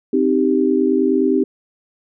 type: chord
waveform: sine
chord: C minor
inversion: none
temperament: equal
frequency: 261.6 / 311.1 / 392 Hz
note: C4 / Eb4 / G4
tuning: 0 / 0 / 0 cents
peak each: -17 / -18 / -17 dBFS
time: 0.13-1.44 s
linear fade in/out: 5 ms
effects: none